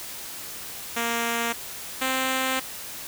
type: tone pair in turn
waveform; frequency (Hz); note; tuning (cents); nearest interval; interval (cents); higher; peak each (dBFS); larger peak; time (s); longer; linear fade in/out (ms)
5% pulse; 233.1 / 261.6; A#3 / C4; 0 / 0; major second; 200; second; -13 / -12; second; 0.96-1.53 / 2.01-2.6; second; 10
effects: white hiss -37 dBFS RMS until 3.07 s